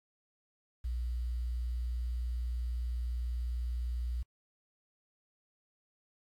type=tone with quantisation; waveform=sine; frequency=60.1 Hz; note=B1; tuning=46 cents flat; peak=-32 dBFS; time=0.84-4.23 s; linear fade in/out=10 ms; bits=10; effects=AAC 64 kbps